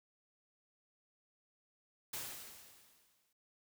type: noise with exponential decay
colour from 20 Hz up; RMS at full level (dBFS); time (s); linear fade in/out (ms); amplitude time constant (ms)
white; -41; 2.13-3.33; 5; 260
effects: none